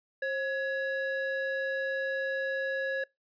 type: ring-modulated tone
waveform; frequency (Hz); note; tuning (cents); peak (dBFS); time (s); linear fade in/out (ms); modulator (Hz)
triangle; 1108.7; C#6; 0; -24; 0.22-3.04; 5; 573
effects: noise-tail reverb RT60 0.2 s tail -25 dB re dry + resampled to 11025 Hz